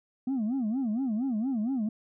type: tone with vibrato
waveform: sine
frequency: 239.5 Hz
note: A#3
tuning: 47 cents sharp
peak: -24 dBFS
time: 0.27-1.89 s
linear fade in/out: 5 ms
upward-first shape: sine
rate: 4.3 Hz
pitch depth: 240 cents each way
effects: tanh soft clip ceiling -25 dBFS